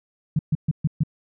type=tone bursts; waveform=sine; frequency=153.2 Hz; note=D#3; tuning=27 cents flat; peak=-16 dBFS; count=5; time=0.36-1.035 s; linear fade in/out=5 ms; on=31 ms; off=130 ms; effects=none